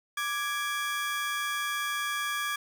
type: tone pair together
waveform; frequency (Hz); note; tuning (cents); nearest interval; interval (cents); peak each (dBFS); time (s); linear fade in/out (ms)
30% pulse; 1174.7 / 1664.1; D6 / G#6; 0 / +3; tritone; 603; -30 / -29; 0.17-2.56; 5
effects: none